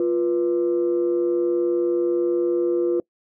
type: tone pair together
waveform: sine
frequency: 349.2 / 490.2 Hz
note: F4 / B4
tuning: 0 / -13 cents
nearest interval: tritone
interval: 587 cents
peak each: -18 / -23 dBFS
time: 0-3 s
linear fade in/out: 2 ms
effects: noise-tail reverb RT60 0.1 s tail -24 dB re dry + tanh soft clip ceiling -13 dBFS